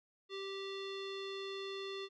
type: tone with low-pass filter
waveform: square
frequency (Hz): 390.8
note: G4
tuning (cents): -5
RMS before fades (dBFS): -43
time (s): 0.29-2.09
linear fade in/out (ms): 50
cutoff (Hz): 3800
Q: 5.2
effects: none